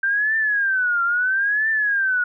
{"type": "tone with vibrato", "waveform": "sine", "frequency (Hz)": 1568, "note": "G6", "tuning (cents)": 0, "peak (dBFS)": -17, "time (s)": [0.03, 2.24], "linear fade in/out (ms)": 5, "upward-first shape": "triangle", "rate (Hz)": 0.75, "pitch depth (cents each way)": 230, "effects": []}